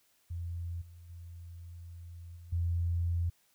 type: tone with level steps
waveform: sine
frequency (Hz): 85.6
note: F2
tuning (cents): -34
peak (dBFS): -35 / -49 / -44 / -47 / -28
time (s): 0.3-3.3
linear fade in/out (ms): 10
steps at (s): 0.81 / 1.09 / 2.36 / 2.52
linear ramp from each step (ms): 10
effects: white hiss -70 dBFS RMS until 3.54 s